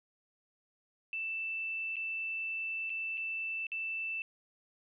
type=tone with dropouts; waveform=sine; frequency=2655 Hz; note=E7; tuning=12 cents sharp; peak=-34 dBFS; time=1.13-4.22 s; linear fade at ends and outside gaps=1 ms; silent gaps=1.958-1.966 / 2.896-2.901 / 3.173-3.177 / 3.668-3.718 s; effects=none